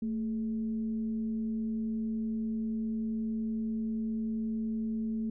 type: tone with frequency modulation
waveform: sine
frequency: 222.4 Hz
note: A3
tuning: 19 cents sharp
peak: -30 dBFS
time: 0.02-5.3 s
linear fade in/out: 5 ms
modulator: 196 Hz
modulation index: 0.23
effects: none